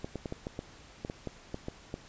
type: clicks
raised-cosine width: 2 ms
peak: -22 dBFS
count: 12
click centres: 0.045 / 0.157 / 0.258 / 0.324 / 0.469 / 0.591 / 1.049 / 1.099 / 1.273 / 1.544 / 1.684 / 1.941 s
effects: pink hiss -54 dBFS RMS until 2.08 s + resampled to 16000 Hz